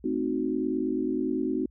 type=chord; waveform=sine; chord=A diminished seventh; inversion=none; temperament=equal; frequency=220 / 261.6 / 311.1 / 370 Hz; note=A3 / C4 / Eb4 / Gb4; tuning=0 / 0 / 0 / 0 cents; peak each=-35 / -29 / -30 / -31 dBFS; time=0.04-1.66 s; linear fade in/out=5 ms; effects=added 60 Hz sine -53 dBFS peak until 1.7 s